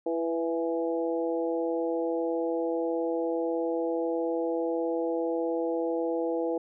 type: harmonic tone with a mistuned harmonic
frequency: 166.5 Hz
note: E3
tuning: 18 cents sharp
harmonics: 2 / 3 / 4 / 5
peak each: -30 / -29 / -36 / -39 dBFS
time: 0.06-6.58 s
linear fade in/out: 5 ms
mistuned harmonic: 3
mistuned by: -17 cents
effects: none